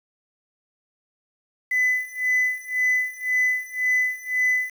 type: tone with tremolo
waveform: sine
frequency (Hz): 2006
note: B6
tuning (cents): +26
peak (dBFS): -15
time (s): 1.71-4.7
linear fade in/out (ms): 5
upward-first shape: sine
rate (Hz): 1.9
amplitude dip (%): 95
effects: tanh soft clip ceiling -15 dBFS + 7-bit